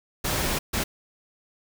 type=noise bursts at uneven times; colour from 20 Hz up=pink; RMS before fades=-26 dBFS; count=2; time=0.24-0.59 / 0.73-0.84 s; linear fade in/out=10 ms; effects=none